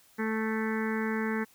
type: harmonic tone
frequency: 220 Hz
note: A3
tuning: in tune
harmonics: 1 / 2 / 4 / 5 / 6 / 7 / 8 / 9 / 10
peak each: -30 / -34 / -40 / -43 / -44 / -40 / -39 / -41 / -46 dBFS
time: 0.18-1.45 s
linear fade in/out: 20 ms
effects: white hiss -61 dBFS RMS until 1.54 s